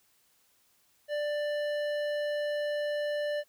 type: tone with hard clipping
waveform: sine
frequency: 590 Hz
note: D5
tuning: 8 cents sharp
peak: -31 dBFS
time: 1.08-3.44 s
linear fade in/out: 50 ms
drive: 12 dB
effects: white hiss -68 dBFS RMS until 3.48 s